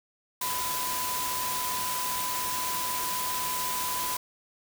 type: tone in noise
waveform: sine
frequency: 1000 Hz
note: B5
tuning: 21 cents sharp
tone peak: -32 dBFS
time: 0.41-4.17 s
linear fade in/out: 5 ms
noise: white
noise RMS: -32 dBFS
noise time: 0.41-4.17 s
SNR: -3 dB
effects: none